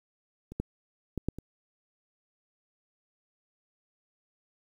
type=clicks; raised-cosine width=3 ms; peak=-29 / -17 / -19 / -15 / -27 dBFS; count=5; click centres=0.52 / 0.6 / 1.177 / 1.286 / 1.386 s; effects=9-bit

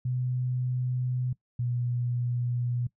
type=tone pair in turn; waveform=sine; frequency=125.9 / 121.82 Hz; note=B2 / B2; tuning=+34 / -23 cents; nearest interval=minor second; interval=57 cents; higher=first; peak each=-26 dBFS; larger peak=neither; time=0.05-1.33 / 1.59-2.87 s; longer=neither; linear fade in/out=5 ms; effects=noise-tail reverb RT60 0.1 s tail -20 dB re dry

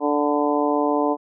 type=harmonic tone with a mistuned harmonic; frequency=146.83 Hz; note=D3; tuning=in tune; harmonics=2 / 3 / 4 / 5 / 6 / 7; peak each=-22 / -24 / -25 / -26 / -27 / -27 dBFS; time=0-1.17 s; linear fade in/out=50 ms; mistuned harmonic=7; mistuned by=-25 cents; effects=none

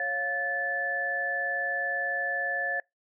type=tone cluster; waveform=sine; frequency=552 / 703 / 1742 Hz; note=C#5 / F5 / A6; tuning=-7 / +11 / -18 cents; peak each=-36 / -35 / -28 dBFS; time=0-2.8 s; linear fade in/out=2 ms; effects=noise-tail reverb RT60 0.2 s tail -26 dB re dry

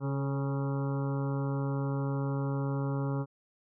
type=harmonic tone with a mistuned harmonic; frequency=137.9 Hz; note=C#3; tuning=9 cents flat; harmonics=1 / 2 / 3 / 4 / 6 / 7 / 8 / 9 / 10; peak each=-30 / -36 / -40 / -42 / -46 / -47 / -48 / -49 / -50 dBFS; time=0-3.26 s; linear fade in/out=50 ms; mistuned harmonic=3; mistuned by=+28 cents; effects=none

